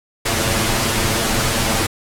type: noise with comb filter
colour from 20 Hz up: pink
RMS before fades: -18 dBFS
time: 0.25-1.87 s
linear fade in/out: 10 ms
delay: 8.9 ms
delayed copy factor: +0.75
effects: low-pass 12000 Hz 12 dB/octave